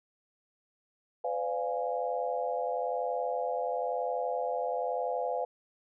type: chord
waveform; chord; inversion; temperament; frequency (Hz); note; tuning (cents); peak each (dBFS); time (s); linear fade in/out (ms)
sine; B diminished seventh; none; equal with one note detuned; 506.3 / 587.3 / 698.5 / 830.6; B4 / D5 / F5 / Ab5; +43 / 0 / 0 / 0; -33 / -37 / -34 / -37; 1.24-5.45; 5
effects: none

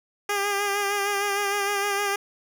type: tone with vibrato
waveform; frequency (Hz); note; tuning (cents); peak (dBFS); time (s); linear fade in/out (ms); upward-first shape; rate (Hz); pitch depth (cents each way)
10% pulse; 403.6; G#4; -49; -15; 0.29-2.16; 5; sine; 6.5; 34
effects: none

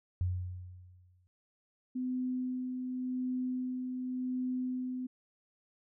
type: tone with exponential decay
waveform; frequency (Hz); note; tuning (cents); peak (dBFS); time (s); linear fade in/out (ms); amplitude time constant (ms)
sine; 90.5; F#2; -38; -27; 0.21-1.27; 0; 230
type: tone with tremolo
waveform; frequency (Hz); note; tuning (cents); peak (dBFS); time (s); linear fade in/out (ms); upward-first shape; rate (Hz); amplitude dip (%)
sine; 253.8; B3; +47; -31; 1.95-5.07; 10; sine; 0.89; 35
effects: none

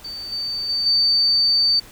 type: tone with level steps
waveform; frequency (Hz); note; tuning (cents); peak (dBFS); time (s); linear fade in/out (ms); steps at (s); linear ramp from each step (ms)
sine; 4580; D8; -44; -29 / -23 / -19 / -14; 0.04-1.8; 10; 0.32 / 0.69 / 0.86; 5
effects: pink hiss -44 dBFS RMS until 1.91 s

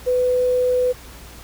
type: tone with quantisation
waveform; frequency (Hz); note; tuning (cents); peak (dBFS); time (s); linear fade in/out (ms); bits
sine; 500; B4; +21; -15; 0.06-0.93; 20; 7
effects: added 60 Hz sine -41 dBFS peak until 1.43 s + pink hiss -42 dBFS RMS until 1.43 s

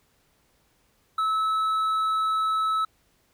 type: tone with hard clipping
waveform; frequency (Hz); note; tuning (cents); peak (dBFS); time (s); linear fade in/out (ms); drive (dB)
sine; 1300; E6; -24; -23; 1.18-2.85; 5; 4
effects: pink hiss -66 dBFS RMS until 3.33 s

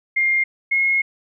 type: tone pair in turn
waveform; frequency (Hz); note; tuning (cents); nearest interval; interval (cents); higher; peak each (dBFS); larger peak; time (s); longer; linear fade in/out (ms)
sine; 2118 / 2161; C7 / C#7; +21 / -45; unison; 34; second; -15; neither; 0.16-0.44 / 0.71-1.02; second; 10
effects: none

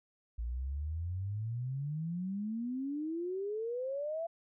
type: exponential sweep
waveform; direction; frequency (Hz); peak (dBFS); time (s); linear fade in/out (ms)
sine; up; 55.8 to 680; -34; 0.38-4.27; 10
effects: none

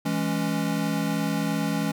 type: chord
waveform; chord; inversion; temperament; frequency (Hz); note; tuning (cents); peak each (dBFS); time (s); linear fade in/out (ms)
square; C# minor; first; equal; 164.81 / 207.7 / 277.2; E3 / G#3 / C#4; 0 / 0 / 0; -29; 0.05-1.92; 10
effects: none

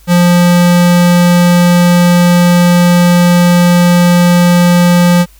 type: tone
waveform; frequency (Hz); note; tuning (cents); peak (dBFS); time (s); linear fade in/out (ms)
square; 175.5; F3; +9; -5; 0.07-5.26; 50
effects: added 50 Hz sine -39 dBFS peak until 5.39 s + white hiss -46 dBFS RMS until 5.39 s

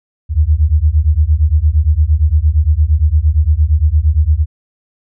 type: beating tone pair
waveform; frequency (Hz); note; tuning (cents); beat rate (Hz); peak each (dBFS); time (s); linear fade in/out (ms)
sine; 72.4 / 81.1; D2 / E2; -24 / -28; 8.7; -11; 0.29-4.46; 50
effects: none

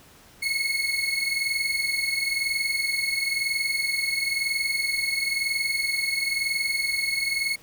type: tone pair together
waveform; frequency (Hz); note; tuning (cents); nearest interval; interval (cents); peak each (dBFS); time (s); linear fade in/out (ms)
30% pulse; 2174 / 2195; C#7 / C#7; -34 / -18; unison; 16; -24; 0.42-7.56; 10
effects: pink hiss -52 dBFS RMS until 7.62 s

